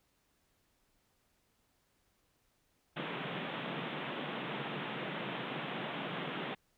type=band-pass noise; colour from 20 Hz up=pink; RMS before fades=-40 dBFS; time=2.96-6.55 s; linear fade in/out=10 ms; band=130 to 3600 Hz; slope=96 dB/octave; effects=pink hiss -75 dBFS RMS until 6.77 s